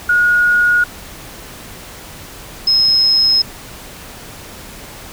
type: tone pair in turn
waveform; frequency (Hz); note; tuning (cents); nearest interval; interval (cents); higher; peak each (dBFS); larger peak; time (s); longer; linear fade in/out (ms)
sine; 1444 / 5146; F#6 / E8; -43 / -43; octave + minor seventh; 2200; second; -9 / -9; neither; 0.09-0.84 / 2.67-3.42; neither; 5
effects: pink hiss -34 dBFS RMS until 5.12 s